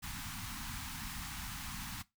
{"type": "band-stop noise", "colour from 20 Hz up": "pink", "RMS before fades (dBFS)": -43, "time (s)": [0.02, 2.03], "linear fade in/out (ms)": 20, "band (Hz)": [270, 820], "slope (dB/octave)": 48, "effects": ["noise-tail reverb RT60 0.2 s tail -19 dB re dry"]}